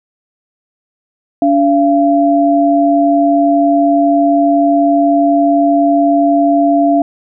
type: tone pair together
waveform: sine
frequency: 287.2 / 683 Hz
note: D4 / F5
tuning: -39 / -39 cents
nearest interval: octave + minor third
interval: 1500 cents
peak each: -10 dBFS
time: 1.42-7.02 s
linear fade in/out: 2 ms
effects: none

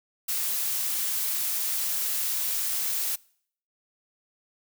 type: noise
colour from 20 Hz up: blue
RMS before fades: -28 dBFS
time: 0.28-3.16 s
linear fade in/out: 10 ms
effects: noise-tail reverb RT60 0.6 s tail -24 dB re dry

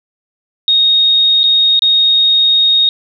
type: tone with dropouts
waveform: sine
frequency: 3729 Hz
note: A#7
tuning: in tune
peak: -7 dBFS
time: 0.68-2.89 s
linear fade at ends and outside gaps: 1 ms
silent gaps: 1.433-1.439 / 1.793-1.821 s
effects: none

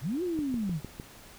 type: linear two-way sweep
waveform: sine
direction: up then down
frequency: 103.83 to 370 to 138.1 Hz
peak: -28 dBFS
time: 0.01-0.81 s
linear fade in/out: 50 ms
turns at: 0.23 s
type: click train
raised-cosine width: 3 ms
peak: -25 dBFS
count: 5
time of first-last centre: 0.39-0.999 s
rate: 6.57 Hz
effects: pink hiss -51 dBFS RMS until 1.38 s

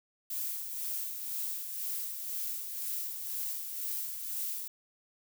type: noise with tremolo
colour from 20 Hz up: violet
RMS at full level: -35 dBFS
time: 0.3-4.68 s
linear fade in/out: 5 ms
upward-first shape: sine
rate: 2 Hz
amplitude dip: 45%
effects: none

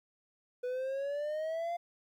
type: exponential sweep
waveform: triangle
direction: up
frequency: 491.6 to 698.5 Hz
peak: -31 dBFS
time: 0.63-1.77 s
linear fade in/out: 10 ms
effects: 12-bit

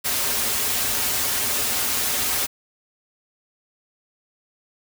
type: noise with comb filter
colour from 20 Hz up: white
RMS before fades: -23 dBFS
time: 0.04-2.47 s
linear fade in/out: 20 ms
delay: 6 ms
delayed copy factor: -0.7
effects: none

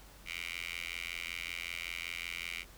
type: tone with high-pass filter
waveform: 10% pulse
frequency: 85.3 Hz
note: F2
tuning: 40 cents flat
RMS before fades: -41 dBFS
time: 0.25-2.65 s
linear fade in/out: 50 ms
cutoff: 2400 Hz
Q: 6.6
effects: added 48 Hz sine -56 dBFS peak until 2.77 s + pink hiss -57 dBFS RMS until 2.77 s

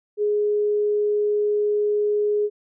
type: tone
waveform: sine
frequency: 416.9 Hz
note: G#4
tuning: 7 cents sharp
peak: -18 dBFS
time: 0.17-2.5 s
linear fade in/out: 50 ms
effects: none

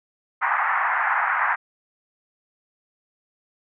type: band-pass noise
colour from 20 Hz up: pink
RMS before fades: -22 dBFS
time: 0.41-1.56 s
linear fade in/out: 20 ms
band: 810 to 2000 Hz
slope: 48 dB/octave
effects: none

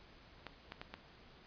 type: clicks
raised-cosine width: 0.3 ms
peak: -28 dBFS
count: 4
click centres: 0.467 / 0.721 / 0.815 / 0.94 s
effects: pink hiss -60 dBFS RMS until 1.46 s + resampled to 11025 Hz

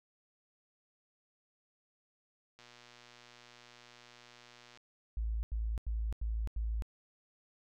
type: click train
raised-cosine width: 0.2 ms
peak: -38 dBFS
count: 263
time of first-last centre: 2.59-4.773 s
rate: 120 Hz
type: tone bursts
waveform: sine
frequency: 55.1 Hz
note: A1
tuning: 3 cents sharp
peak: -32 dBFS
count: 5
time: 5.17-6.822 s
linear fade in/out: 0 ms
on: 260 ms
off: 88 ms
effects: none

